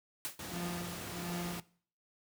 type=noise with exponential decay; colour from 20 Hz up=white; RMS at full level=-35 dBFS; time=0.25-0.42 s; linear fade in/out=0 ms; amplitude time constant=35 ms
type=noise; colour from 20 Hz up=pink; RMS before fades=-43 dBFS; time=0.39-1.6 s; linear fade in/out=2 ms
type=tone with tremolo; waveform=35% pulse; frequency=174.61 Hz; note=F3; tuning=in tune; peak=-34 dBFS; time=0.49-1.62 s; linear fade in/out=50 ms; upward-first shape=triangle; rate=1.4 Hz; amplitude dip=90%
effects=noise-tail reverb RT60 0.5 s tail -21 dB re dry + high-pass 80 Hz 12 dB/octave